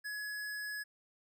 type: tone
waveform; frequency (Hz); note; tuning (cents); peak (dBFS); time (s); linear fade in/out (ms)
square; 1688; G#6; +28; -39; 0.04-0.84; 20
effects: none